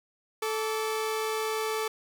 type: tone pair together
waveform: sawtooth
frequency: 437.9 / 1155 Hz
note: A4 / D6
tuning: -8 / -29 cents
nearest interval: octave + perfect fourth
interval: 1679 cents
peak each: -25 / -32 dBFS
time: 0.42-1.88 s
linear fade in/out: 5 ms
effects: none